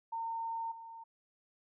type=tone with level steps; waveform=sine; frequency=912 Hz; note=A#5; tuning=38 cents flat; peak=-35 / -46 dBFS; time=0.12-1.04 s; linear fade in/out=10 ms; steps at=0.71 s; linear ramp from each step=10 ms; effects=none